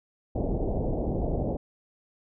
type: low-pass noise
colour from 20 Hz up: pink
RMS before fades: -28 dBFS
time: 0.35-1.57 s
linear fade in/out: 5 ms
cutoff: 730 Hz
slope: 48 dB/octave
effects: none